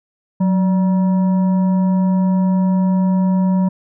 sine tone with frequency modulation, 185 Hz, F#3, in tune, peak -12 dBFS, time 0.4-3.69 s, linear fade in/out 10 ms, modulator 769 Hz, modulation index 0.31, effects none

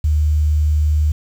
sine tone, 75.8 Hz, D#2, 45 cents flat, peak -12 dBFS, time 0.04-1.12 s, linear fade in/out 5 ms, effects 7-bit

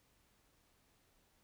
silence, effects pink hiss -73 dBFS RMS until 1.43 s

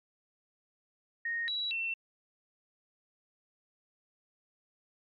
sine tone with pitch steps, 1859 / 3907 / 2695 Hz, A#6 / B7 / E7, -5 / -19 / +38 cents, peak -31 dBFS, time 1.25-1.94 s, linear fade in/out 5 ms, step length 230 ms, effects MP3 96 kbps

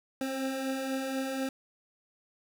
25% pulse beating tone pair, 262.5 / 266.6 Hz, C4 / C4, +6 / +33 cents, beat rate 4.1 Hz, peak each -36 / -28 dBFS, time 0.21-1.49 s, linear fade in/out 2 ms, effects none

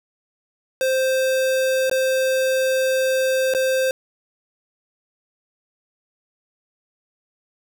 square tone with dropouts, 523.3 Hz, C5, in tune, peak -18 dBFS, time 0.81-3.91 s, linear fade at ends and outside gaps 1 ms, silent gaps 1.897-1.913 / 3.538-3.548 s, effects none

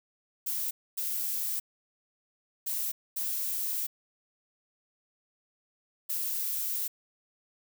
violet noise bursts at uneven times, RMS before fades -32 dBFS, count 5, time 0.46-0.71 / 0.97-1.6 / 2.66-2.92 / 3.16-3.87 / 6.09-6.88 s, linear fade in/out 10 ms, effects none

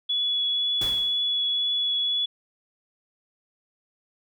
sine tone with vibrato, 3396 Hz, G#7, 38 cents sharp, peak -22 dBFS, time 0.09-2.26 s, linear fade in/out 10 ms, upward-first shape triangle, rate 2 Hz, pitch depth 9 cents each way
pink noise with exponential decay, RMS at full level -32 dBFS, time 0.81-1.32 s, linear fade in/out 5 ms, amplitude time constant 110 ms
effects none

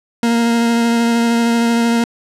40% pulse tone with vibrato, 233.1 Hz, A#3, in tune, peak -11 dBFS, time 0.23-2.04 s, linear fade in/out 2 ms, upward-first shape triangle, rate 13 Hz, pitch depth 16 cents each way, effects low-pass 10000 Hz 12 dB/octave

